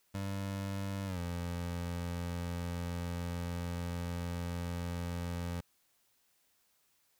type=tone with pitch glide; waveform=25% pulse; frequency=98 to 86.81 Hz; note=G2 to F2; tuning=0 to -10 cents; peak=-32 dBFS; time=0.14-5.61 s; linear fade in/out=10 ms; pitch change=-210 cents; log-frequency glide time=1.06-1.19 s; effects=white hiss -73 dBFS RMS until 7.19 s